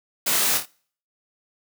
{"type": "noise with echo", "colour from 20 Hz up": "white", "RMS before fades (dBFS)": -22, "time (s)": [0.26, 0.58], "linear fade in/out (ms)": 10, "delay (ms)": 26, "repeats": 3, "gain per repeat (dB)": -6, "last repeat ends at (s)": 0.658, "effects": ["noise-tail reverb RT60 0.5 s tail -25 dB re dry", "high-pass 150 Hz 12 dB/octave"]}